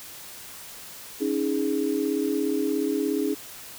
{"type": "chord", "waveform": "sine", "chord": "C# suspended second", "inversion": "none", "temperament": "equal with one note detuned", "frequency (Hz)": [277.2, 314.2, 415.3], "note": ["C#4", "D#4", "G#4"], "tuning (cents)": [0, 17, 0], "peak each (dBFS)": -27, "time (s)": [1.2, 3.35], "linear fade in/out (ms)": 20, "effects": ["white hiss -42 dBFS RMS until 3.78 s"]}